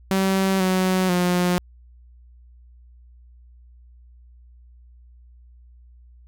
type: tone with pitch steps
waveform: sawtooth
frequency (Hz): 191.8 / 186.1 / 178.4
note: G3 / F#3 / F3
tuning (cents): -37 / +10 / +37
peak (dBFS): -14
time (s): 0.11-1.58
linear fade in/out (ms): 0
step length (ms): 490
effects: added 60 Hz sine -46 dBFS peak until 6.27 s